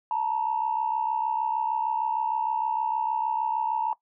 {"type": "tone pair together", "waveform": "sine", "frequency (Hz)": [880, 946.5], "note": ["A5", "A#5"], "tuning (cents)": [0, 26], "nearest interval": "minor second", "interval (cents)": 126, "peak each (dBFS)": -26, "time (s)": [0.11, 3.93], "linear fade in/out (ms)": 2, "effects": ["noise-tail reverb RT60 0.1 s tail -19 dB re dry", "tanh soft clip ceiling -16 dBFS"]}